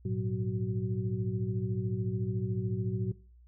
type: tone cluster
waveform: sine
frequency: 105.1 / 118.9 / 186.5 / 373.9 Hz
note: G#2 / A#2 / F#3 / F#4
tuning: +21 / +35 / +14 / +18 cents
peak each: -34 / -34 / -35 / -39 dBFS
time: 0.05-3.12 s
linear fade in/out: 5 ms
effects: noise-tail reverb RT60 0.4 s tail -20 dB re dry + added 60 Hz sine -54 dBFS peak until 3.47 s